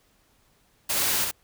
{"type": "noise with echo", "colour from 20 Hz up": "white", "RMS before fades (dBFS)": -26, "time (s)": [0.89, 1.25], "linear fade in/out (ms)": 10, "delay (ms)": 64, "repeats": 1, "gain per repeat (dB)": -3, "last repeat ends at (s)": 1.314, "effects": ["pink hiss -64 dBFS RMS until 1.43 s"]}